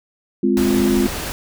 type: chord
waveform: sine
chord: F minor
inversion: first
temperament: equal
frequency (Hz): 207.7 / 261.6 / 349.2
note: Ab3 / C4 / F4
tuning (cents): 0 / 0 / 0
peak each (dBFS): -18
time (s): 0.43-1.07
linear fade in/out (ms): 5
type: noise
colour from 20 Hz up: pink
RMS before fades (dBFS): -26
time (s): 0.57-1.32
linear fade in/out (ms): 0
effects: none